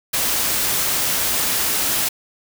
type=noise; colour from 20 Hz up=white; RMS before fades=-20 dBFS; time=0.13-2.09 s; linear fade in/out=10 ms; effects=none